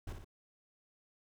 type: noise with echo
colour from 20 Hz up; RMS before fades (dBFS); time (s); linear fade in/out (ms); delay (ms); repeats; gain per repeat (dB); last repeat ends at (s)
brown; -41; 0.07-0.13; 5; 58; 2; -5; 0.246
effects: none